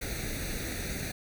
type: noise with comb filter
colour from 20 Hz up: pink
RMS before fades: -35 dBFS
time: 0.01-1.12 s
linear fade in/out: 10 ms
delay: 0.48 ms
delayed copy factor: +0.8
effects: none